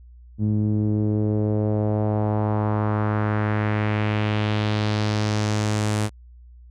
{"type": "tone with low-pass filter sweep", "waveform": "sawtooth", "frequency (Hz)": 106, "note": "G#2", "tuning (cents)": 36, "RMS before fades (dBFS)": -22, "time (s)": [0.38, 6.1], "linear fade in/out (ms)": 50, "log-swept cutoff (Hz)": [230, 9400], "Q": 1.8, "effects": ["added 60 Hz sine -43 dBFS peak until 6.7 s"]}